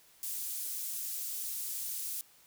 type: high-pass noise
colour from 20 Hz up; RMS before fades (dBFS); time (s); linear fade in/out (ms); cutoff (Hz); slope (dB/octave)
pink; -38; 0.23-2.21; 0; 9400; 12
effects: white hiss -62 dBFS RMS until 2.46 s